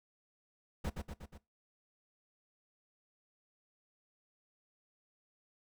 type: noise with echo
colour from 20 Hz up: brown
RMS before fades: -35 dBFS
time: 0.84-0.9 s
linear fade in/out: 10 ms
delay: 120 ms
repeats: 4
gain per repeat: -4 dB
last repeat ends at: 1.38 s
effects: noise-tail reverb RT60 0.2 s tail -18 dB re dry